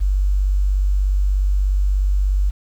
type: tone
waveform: sine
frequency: 48.37 Hz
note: G1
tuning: 22 cents flat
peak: -14 dBFS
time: 0-2.51 s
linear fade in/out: 20 ms
effects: 8-bit